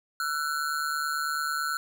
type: ring-modulated tone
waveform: square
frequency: 1413 Hz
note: F6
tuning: 20 cents sharp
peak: -25 dBFS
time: 0.2-1.77 s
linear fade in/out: 0 ms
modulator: 74.5 Hz
effects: none